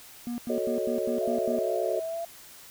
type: tone bursts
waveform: triangle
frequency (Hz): 239.5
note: A#3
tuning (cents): +47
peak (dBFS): -28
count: 7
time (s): 0.27-1.586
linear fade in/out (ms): 0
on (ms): 110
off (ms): 91
type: chord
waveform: sine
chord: D# half-diminished seventh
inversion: first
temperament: equal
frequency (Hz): 370 / 440 / 554.4 / 622.3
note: F#4 / A4 / C#5 / D#5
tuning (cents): 0 / 0 / 0 / 0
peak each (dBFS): -32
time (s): 0.49-2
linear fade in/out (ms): 10
type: tone with vibrato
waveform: sine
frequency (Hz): 661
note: E5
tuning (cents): +5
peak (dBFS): -30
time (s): 1.21-2.25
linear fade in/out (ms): 5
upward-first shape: triangle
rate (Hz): 2.2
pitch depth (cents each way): 41
effects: white hiss -49 dBFS RMS until 2.7 s